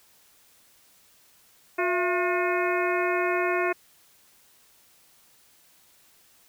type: harmonic tone with a mistuned harmonic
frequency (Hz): 359.4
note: F4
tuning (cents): +50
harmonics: 1 / 2 / 3 / 4 / 5 / 6 / 7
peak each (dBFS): -26 / -29 / -31 / -32 / -33 / -34 / -34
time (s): 1.78-3.73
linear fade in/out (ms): 10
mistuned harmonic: 2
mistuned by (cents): -100
effects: white hiss -59 dBFS RMS until 6.48 s